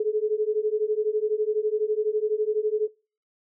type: beating tone pair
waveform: sine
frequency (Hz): 421.6 / 433.6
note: G#4 / A4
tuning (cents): +26 / -25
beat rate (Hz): 12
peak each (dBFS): -25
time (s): 0-2.88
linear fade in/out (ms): 5
effects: noise-tail reverb RT60 0.4 s tail -24 dB re dry